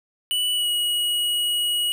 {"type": "tone with pitch glide", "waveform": "square", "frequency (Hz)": [2960, 2907], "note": ["F#7", "F#7"], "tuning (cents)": [0, -31], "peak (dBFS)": -21, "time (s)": [0.31, 1.92], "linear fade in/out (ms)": 0, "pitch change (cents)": -31, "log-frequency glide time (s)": [0.53, 0.68], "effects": []}